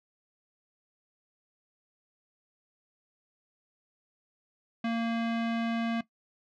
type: tone with low-pass filter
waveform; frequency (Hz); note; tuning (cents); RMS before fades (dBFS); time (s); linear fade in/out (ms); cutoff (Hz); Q
square; 230.1; A#3; -22; -30; 4.84-6.01; 5; 2800; 1.3
effects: noise-tail reverb RT60 0.1 s tail -17 dB re dry